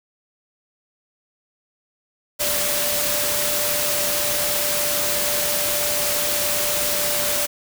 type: tone in noise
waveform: sine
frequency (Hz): 588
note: D5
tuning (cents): +2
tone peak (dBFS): -28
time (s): 2.39-7.47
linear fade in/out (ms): 20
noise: white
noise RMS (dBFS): -22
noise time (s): 2.39-7.47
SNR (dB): -9
effects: none